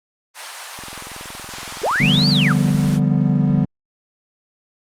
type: high-pass noise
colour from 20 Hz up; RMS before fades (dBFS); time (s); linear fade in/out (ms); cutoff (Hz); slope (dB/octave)
pink; -32; 0.34-3; 50; 750; 24
type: click train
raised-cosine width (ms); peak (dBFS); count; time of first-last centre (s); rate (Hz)
2; -24; 47; 0.79-2.94; 21.4
type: linear two-way sweep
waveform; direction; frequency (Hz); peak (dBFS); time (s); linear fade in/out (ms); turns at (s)
sine; up then down; 329.6 to 4791 to 1095; -16; 1.83-2.53; 10; 2.29
type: chord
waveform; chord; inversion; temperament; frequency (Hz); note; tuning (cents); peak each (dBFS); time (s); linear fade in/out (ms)
triangle; G dominant seventh; second; equal; 146.83 / 174.61 / 196 / 246.9; D3 / F3 / G3 / B3; 0 / 0 / 0 / 0; -15 / -19 / -17 / -19; 2-3.65; 5
effects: low-pass 11000 Hz 12 dB/octave + Opus 24 kbps